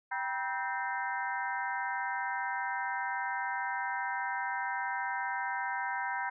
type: harmonic tone with a mistuned harmonic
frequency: 260.3 Hz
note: C4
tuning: 9 cents flat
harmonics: 3 / 4 / 5 / 6 / 7 / 8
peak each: -38 / -36 / -46 / -37 / -41 / -45 dBFS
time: 0.11-6.3 s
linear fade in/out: 10 ms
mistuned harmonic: 4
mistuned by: -130 cents
effects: none